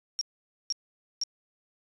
sine tone bursts, 5580 Hz, F8, 2 cents flat, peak -26 dBFS, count 3, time 0.19-1.236 s, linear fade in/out 0 ms, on 22 ms, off 490 ms, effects resampled to 22050 Hz

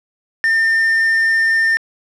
triangle tone with quantisation, 1806 Hz, A6, 45 cents sharp, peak -10 dBFS, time 0.44-1.77 s, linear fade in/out 0 ms, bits 6, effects low-pass 9000 Hz 12 dB/octave

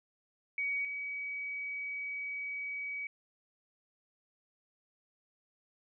sine tone pair in turn, 2256 / 2270 Hz, C#7 / C#7, +30 / +41 cents, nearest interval unison, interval 11 cents, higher second, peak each -31 / -36 dBFS, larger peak first, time 0.58-0.85 / 0.85-3.07 s, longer second, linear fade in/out 2 ms, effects none

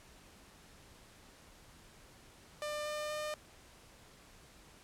sawtooth tone with pitch steps, 598 / 601.8 / 605.6 Hz, D5 / D5 / D#5, +31 / +42 / -47 cents, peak -33 dBFS, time 2.62-3.34 s, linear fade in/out 0 ms, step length 240 ms, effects pink hiss -59 dBFS RMS until 4.83 s + low-pass 11000 Hz 12 dB/octave

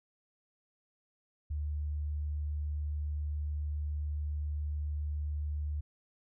sine tone, 74.4 Hz, D2, 23 cents sharp, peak -32 dBFS, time 1.5-5.81 s, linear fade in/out 10 ms, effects none

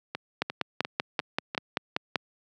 two click trains, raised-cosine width 0.3 ms, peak -15 / -9 dBFS, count 5 / 10, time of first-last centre 0.15-1.549 / 0.42-2.157 s, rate 2.86 / 5.18 Hz, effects high-pass 150 Hz 12 dB/octave

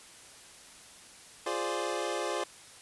25% pulse chord, D half-diminished seventh, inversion first, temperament equal, 349.2 / 415.3 / 523.3 / 587.3 Hz, F4 / Ab4 / C5 / D5, 0 / 0 / 0 / 0 cents, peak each -33 dBFS, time 1.46-2.44 s, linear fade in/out 5 ms, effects white hiss -52 dBFS RMS until 2.81 s + resampled to 24000 Hz

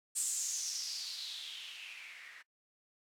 violet noise with low-pass filter sweep, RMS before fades -41 dBFS, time 0.15-2.43 s, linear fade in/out 20 ms, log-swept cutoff 8400 to 1800 Hz, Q 5, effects noise-tail reverb RT60 0.1 s tail -21 dB re dry

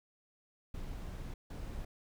brown noise bursts at uneven times, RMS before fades -42 dBFS, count 2, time 0.74-1.34 / 1.5-1.85 s, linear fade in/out 5 ms, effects none

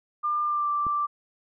sine tone with pitch glide, 1199 to 1174.3 Hz, D6 to D6, +36 to -1 cents, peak -23 dBFS, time 0.23-1.07 s, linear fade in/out 20 ms, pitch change -37 cents, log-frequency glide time 0.44-0.69 s
click, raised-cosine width 3 ms, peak -25 dBFS, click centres 0.867 s
effects none

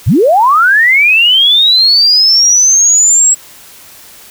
sine linear sweep, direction up, 66.9 to 7750 Hz, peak -4 dBFS, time 0.06-3.35 s, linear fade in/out 20 ms, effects white hiss -36 dBFS RMS until 4.3 s

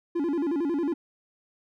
triangle tone with vibrato, 311.1 Hz, D#4, in tune, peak -22 dBFS, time 0.15-0.94 s, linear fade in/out 10 ms, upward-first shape square, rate 11 Hz, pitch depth 170 cents each way, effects none

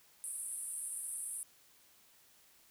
pink band-pass noise, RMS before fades -42 dBFS, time 0.24-1.43 s, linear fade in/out 0 ms, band 8700 to 11000 Hz, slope 96 dB/octave, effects white hiss -65 dBFS RMS until 2.7 s

